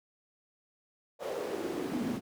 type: noise with high-pass filter sweep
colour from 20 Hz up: brown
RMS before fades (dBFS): -35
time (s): 1.19-2.21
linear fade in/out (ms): 50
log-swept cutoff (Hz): 550 to 210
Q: 4.9
effects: none